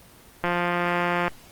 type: click train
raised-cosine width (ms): 0.5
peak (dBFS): -9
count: 148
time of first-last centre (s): 0.44-1.28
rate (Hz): 175
effects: pink hiss -50 dBFS RMS until 1.51 s + Opus 24 kbps